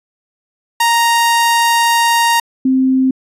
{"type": "tone pair in turn", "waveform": ["sawtooth", "sine"], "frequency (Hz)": [932.3, 261.6], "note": ["A#5", "C4"], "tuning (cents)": [0, 0], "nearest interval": "octave + minor seventh", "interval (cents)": 2200, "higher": "first", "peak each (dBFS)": [-6, -9], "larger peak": "first", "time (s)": [[0.8, 2.4], [2.65, 3.11]], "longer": "first", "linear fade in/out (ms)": 5, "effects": ["resampled to 32000 Hz"]}